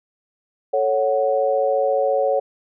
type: chord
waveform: sine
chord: F# minor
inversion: first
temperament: equal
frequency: 440 / 554.4 / 740 Hz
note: A4 / C#5 / F#5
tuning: 0 / 0 / 0 cents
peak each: -23 / -18 / -23 dBFS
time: 0.73-2.4 s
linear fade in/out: 10 ms
effects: none